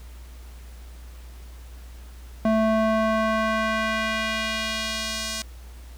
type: tone with band-pass filter sweep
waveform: square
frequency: 220 Hz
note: A3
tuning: in tune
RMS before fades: -24 dBFS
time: 2.45-5.42 s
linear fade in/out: 2 ms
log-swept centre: 530 to 6000 Hz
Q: 1
effects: added 60 Hz sine -39 dBFS peak until 5.97 s + pink hiss -52 dBFS RMS until 5.97 s